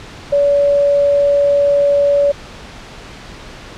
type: tone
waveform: sine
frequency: 570 Hz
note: C#5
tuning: 48 cents sharp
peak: -9 dBFS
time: 0.32-2.32 s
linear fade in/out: 10 ms
effects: pink hiss -34 dBFS RMS until 3.77 s + low-pass 5000 Hz 12 dB/octave